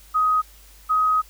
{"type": "tone pair in turn", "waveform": "sine", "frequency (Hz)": [1256, 1260.7], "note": ["D#6", "D#6"], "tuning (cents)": [16, 22], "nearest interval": "unison", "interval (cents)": 6, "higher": "second", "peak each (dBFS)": -16, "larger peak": "neither", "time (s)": [[0.14, 0.42], [0.89, 1.22]], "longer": "second", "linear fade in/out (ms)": 20, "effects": ["added 50 Hz sine -48 dBFS peak until 1.29 s", "white hiss -51 dBFS RMS until 1.29 s"]}